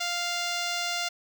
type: tone with notch filter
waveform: 5% pulse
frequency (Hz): 698.5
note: F5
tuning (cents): 0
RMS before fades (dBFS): -30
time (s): 0-1.09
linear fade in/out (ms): 10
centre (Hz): 10000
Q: 0.71
effects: none